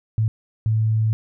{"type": "tone bursts at uneven times", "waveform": "sine", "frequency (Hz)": 110, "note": "A2", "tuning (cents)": 0, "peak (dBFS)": -16, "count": 2, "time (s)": [[0.18, 0.28], [0.66, 1.13]], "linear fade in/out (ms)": 0, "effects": []}